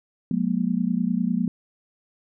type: tone cluster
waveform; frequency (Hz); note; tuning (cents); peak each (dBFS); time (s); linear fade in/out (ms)
sine; 180.8 / 210.8 / 240.7; F#3 / G#3 / B3; -40 / +26 / -44; -25; 0.31-1.48; 2
effects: none